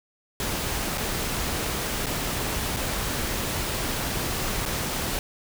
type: noise with dropouts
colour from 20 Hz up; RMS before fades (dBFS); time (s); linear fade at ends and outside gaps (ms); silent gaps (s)
pink; -28; 0.4-5.19; 1; 0.975-0.98 / 2.06-2.066 / 2.764-2.768 / 4.654-4.66
effects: none